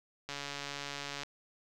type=click train; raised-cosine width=0.2 ms; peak=-22 dBFS; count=135; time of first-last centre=0.29-1.234 s; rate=142 Hz; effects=none